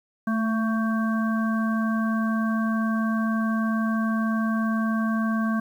harmonic tone with a mistuned harmonic, 223.9 Hz, A3, 30 cents sharp, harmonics 1 / 3 / 5 / 7, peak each -22 / -35 / -32 / -33 dBFS, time 0.27-5.6 s, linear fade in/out 5 ms, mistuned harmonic 1, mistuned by -22 cents, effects 9-bit

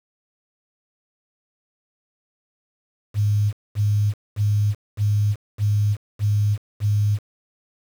sine tone bursts, 103.83 Hz, G#2, in tune, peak -16 dBFS, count 7, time 3.14-7.19 s, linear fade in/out 50 ms, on 390 ms, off 220 ms, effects 7-bit

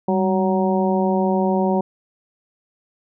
harmonic tone with a mistuned harmonic, 187.1 Hz, F#3, 20 cents sharp, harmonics 1 / 2 / 3 / 4 / 5, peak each -19 / -22 / -24 / -25 / -26 dBFS, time 0.08-1.81 s, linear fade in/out 5 ms, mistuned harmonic 1, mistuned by +67 cents, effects none

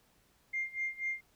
sine tone with tremolo, 2109 Hz, C7, 13 cents sharp, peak -30 dBFS, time 0.53-1.21 s, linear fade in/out 10 ms, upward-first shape sine, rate 4.1 Hz, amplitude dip 90%, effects tanh soft clip ceiling -26 dBFS + pink hiss -69 dBFS RMS until 1.35 s

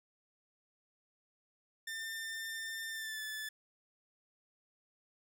sawtooth tone with pitch glide, 1797 to 1741.8 Hz, A6 to A6, +36 to -18 cents, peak -36 dBFS, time 1.87-3.49 s, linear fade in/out 5 ms, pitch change -54 cents, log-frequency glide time 2.91-3.22 s, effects none

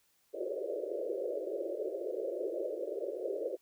white band-pass noise, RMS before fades -37 dBFS, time 0.33-3.57 s, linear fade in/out 20 ms, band 340 to 600 Hz, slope 96 dB/octave, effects white hiss -72 dBFS RMS until 3.61 s

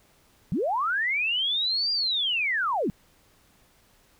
sine linear two-way sweep, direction up then down, 136.9 to 4826 to 156.7 Hz, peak -23 dBFS, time 0.52-2.9 s, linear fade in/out 0 ms, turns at 1.92 s, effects pink hiss -61 dBFS RMS until 4.19 s

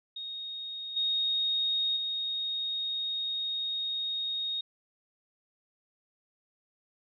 sine tone with level steps, 3729 Hz, A#7, in tune, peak -36 / -26 / -30 dBFS, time 0.16-4.61 s, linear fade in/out 5 ms, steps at 0.96 / 1.96 s, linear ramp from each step 10 ms, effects none

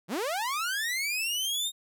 sawtooth linear sweep, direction up, 144.6 to 3729 Hz, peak -25 dBFS, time 0.08-1.72 s, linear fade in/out 50 ms, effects none

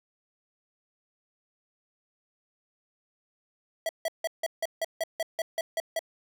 square tone bursts, 654 Hz, E5, 14 cents flat, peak -27 dBFS, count 12, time 3.86-5.992 s, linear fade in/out 2 ms, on 31 ms, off 160 ms, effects none

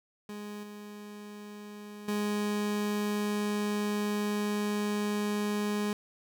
30% pulse tone with level steps, 207.7 Hz, G#3, in tune, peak -36 / -40 / -26 dBFS, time 0.29-5.93 s, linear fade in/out 2 ms, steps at 0.63 / 2.08 s, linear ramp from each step 5 ms, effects none

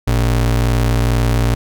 square ring-modulated tone, 84.5 Hz, E2, 43 cents sharp, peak -10 dBFS, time 0.07-1.55 s, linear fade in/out 10 ms, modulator 31.2 Hz, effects none

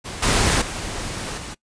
pink noise with level steps, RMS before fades -32 / -18 / -29 / -33 dBFS, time 0.04-1.55 s, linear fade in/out 20 ms, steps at 0.22 / 0.61 / 1.37 s, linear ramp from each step 10 ms, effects noise-tail reverb RT60 0.1 s tail -21 dB re dry + resampled to 22050 Hz

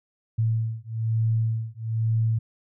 sine beating tone pair, 111.8 / 112.9 Hz, A2 / A2, +28 / +45 cents, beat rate 1.1 Hz, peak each -25 / -25 dBFS, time 0.38-2.39 s, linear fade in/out 10 ms, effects none

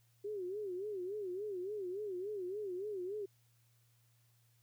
sine tone with vibrato, 390 Hz, G4, 9 cents flat, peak -38 dBFS, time 0.24-3.26 s, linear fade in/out 10 ms, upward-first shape sine, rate 3.5 Hz, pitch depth 160 cents each way, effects added 117 Hz sine -69 dBFS peak until 4.62 s + white hiss -75 dBFS RMS until 4.62 s

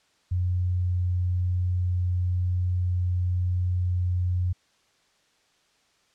sine tone, 89.9 Hz, F#2, 49 cents flat, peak -22 dBFS, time 0.31-4.53 s, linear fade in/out 10 ms, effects white hiss -65 dBFS RMS until 6.14 s + low-pass 6000 Hz 12 dB/octave

